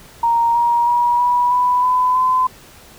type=tone with pitch steps; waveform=sine; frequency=932.3 / 946.4 / 960.7 / 975.3 / 990 / 1005 / 1020.2 Hz; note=A#5 / A#5 / B5 / B5 / B5 / B5 / C6; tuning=0 / +26 / -48 / -22 / +4 / +30 / -44 cents; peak=-12 dBFS; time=0.23-2.47 s; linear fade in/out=5 ms; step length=320 ms; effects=pink hiss -43 dBFS RMS until 2.98 s